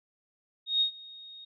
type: tone with ADSR envelope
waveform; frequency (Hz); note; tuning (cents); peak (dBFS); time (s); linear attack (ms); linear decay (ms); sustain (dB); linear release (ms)
sine; 3729; A#7; 0; -21; 0.66-1.45; 150; 98; -23; 8
effects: none